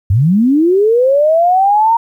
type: linear sweep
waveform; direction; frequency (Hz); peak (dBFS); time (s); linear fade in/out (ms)
sine; up; 86.2 to 932.3; -7; 0.1-1.97; 5
effects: 8-bit